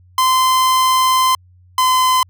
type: tone pair in turn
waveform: 45% pulse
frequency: 1034 / 1024.5 Hz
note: C6 / C6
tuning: -21 / -37 cents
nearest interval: unison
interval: 16 cents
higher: first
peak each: -11 dBFS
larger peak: neither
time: 0.18-1.35 / 1.78-2.23 s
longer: first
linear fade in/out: 2 ms
effects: added 90 Hz sine -45 dBFS peak until 2.29 s